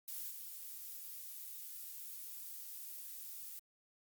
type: noise with level steps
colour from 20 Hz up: violet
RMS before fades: -44 / -48 dBFS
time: 0.08-3.59 s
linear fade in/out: 0 ms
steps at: 0.3 s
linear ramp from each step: 5 ms
effects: Opus 48 kbps